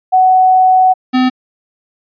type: tone pair in turn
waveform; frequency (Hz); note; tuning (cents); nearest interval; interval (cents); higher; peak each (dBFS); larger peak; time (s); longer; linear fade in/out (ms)
sine / square; 746 / 255.2; F#5 / C4; +14 / -43; octave + perfect fifth; 1857; first; -5 / -9; first; 0.12-0.94 / 1.13-1.3; first; 20
effects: resampled to 11025 Hz